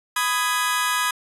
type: chord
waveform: sawtooth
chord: G# minor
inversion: first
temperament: just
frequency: 996.7 / 1245.9 / 1661.2 Hz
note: B5 / D#6 / G#6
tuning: +16 / +2 / 0 cents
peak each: -21 dBFS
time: 0.16-1.11 s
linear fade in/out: 5 ms
effects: resampled to 32000 Hz